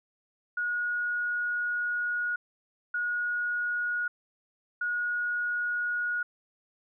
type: tone bursts at uneven times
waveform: sine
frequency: 1448 Hz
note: F#6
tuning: 38 cents flat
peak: -27 dBFS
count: 3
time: 0.57-2.36 / 2.94-4.08 / 4.81-6.23 s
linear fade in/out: 5 ms
effects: none